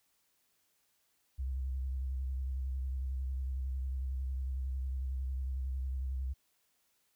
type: tone with vibrato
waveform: sine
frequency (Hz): 65.41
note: C2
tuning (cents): 0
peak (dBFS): -33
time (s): 1.38-6.34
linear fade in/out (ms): 20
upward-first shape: square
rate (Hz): 11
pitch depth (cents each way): 37
effects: white hiss -75 dBFS RMS until 7.15 s